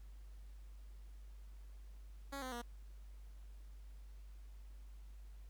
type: tone with pitch steps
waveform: 10% pulse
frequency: 277.2 / 257.1 / 238.5 Hz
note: C#4 / C4 / A#3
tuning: 0 / -30 / +40 cents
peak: -35 dBFS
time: 2.32-2.62 s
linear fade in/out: 10 ms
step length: 100 ms
effects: added 50 Hz sine -51 dBFS peak until 5.49 s + pink hiss -72 dBFS RMS until 5.49 s